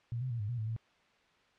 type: tone with pitch steps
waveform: sine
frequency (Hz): 117.7 / 128.9 / 117.5 / 103.1 / 121.3 / 109.3 / 112.7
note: A#2 / C3 / A#2 / G#2 / B2 / A2 / A2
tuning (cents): +17 / -26 / +14 / -12 / -31 / -11 / +42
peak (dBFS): -33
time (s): 0.12-0.764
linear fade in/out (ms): 0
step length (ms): 92
effects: white hiss -67 dBFS RMS until 1.58 s + low-pass 3000 Hz 12 dB/octave